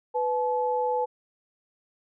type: tone pair together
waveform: sine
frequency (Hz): 496.4 / 861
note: B4 / A5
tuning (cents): +9 / -38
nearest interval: minor seventh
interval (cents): 953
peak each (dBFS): -26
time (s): 0.14-1.06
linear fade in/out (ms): 20
effects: none